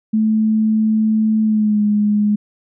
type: tone with pitch glide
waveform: sine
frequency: 217.9 to 208.5 Hz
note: A3 to G#3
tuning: -17 to +7 cents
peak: -12 dBFS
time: 0.13-2.36 s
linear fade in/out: 10 ms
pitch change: -76 cents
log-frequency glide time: 1.43-1.82 s
effects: none